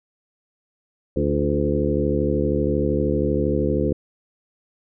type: harmonic tone with a mistuned harmonic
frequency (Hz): 72.8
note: D2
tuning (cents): -15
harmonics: 1 / 2 / 3 / 4 / 5 / 6 / 7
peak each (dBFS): -26 / -26 / -26 / -26 / -26 / -26 / -26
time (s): 1.16-3.93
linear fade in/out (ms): 5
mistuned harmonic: 5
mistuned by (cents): -42
effects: none